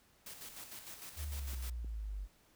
white noise with tremolo, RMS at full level -48 dBFS, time 0.26-1.7 s, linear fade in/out 5 ms, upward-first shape square, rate 6.6 Hz, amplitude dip 50%
sine exponential sweep, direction down, 77.2 to 47 Hz, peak -38 dBFS, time 1.16-2.28 s, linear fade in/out 50 ms
clicks, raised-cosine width 3 ms, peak -39 dBFS, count 2, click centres 1.534 / 1.846 s
effects pink hiss -68 dBFS RMS until 2.55 s

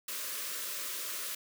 white band-stop noise, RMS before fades -38 dBFS, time 0.08-1.35 s, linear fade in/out 5 ms, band 640 to 1000 Hz, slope 96 dB/octave, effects high-pass 400 Hz 12 dB/octave

